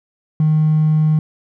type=tone with hard clipping; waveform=triangle; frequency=155 Hz; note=D#3; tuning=6 cents flat; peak=-11 dBFS; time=0.4-1.19 s; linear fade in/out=2 ms; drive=3 dB; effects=none